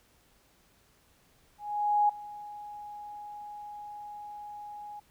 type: tone with ADSR envelope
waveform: sine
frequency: 830.6 Hz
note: G#5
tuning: in tune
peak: -20 dBFS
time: 1.58-5 s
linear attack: 510 ms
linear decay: 6 ms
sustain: -20 dB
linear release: 9 ms
effects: pink hiss -65 dBFS RMS until 5.1 s